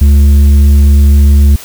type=tone with tanh clipping; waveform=triangle; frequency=71.1 Hz; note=C#2; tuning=45 cents sharp; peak=-3 dBFS; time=0.01-1.56 s; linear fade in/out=5 ms; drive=11 dB; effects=white hiss -30 dBFS RMS until 1.64 s